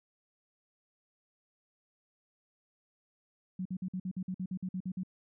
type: tone bursts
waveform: sine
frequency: 185 Hz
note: F#3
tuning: in tune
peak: -33 dBFS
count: 13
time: 3.59-5.034 s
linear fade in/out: 5 ms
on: 64 ms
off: 51 ms
effects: none